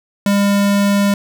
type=tone; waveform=square; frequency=201.2 Hz; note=G3; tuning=45 cents sharp; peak=-12 dBFS; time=0.26-1.14 s; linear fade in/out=2 ms; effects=none